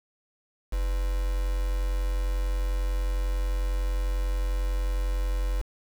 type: tone with quantisation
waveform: sine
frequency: 45.55 Hz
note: F#1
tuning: 26 cents flat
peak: -24 dBFS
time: 0.72-5.62 s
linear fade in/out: 10 ms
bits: 6
effects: none